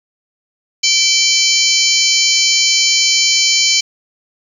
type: harmonic tone with a mistuned harmonic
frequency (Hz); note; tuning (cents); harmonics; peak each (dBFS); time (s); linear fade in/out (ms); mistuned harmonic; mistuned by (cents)
771; G5; -29; 3 / 4 / 5 / 6 / 7 / 8 / 9; -18 / -18 / -18 / -18 / -18 / -18 / -18; 0.83-3.81; 10; 5; +110
effects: 7-bit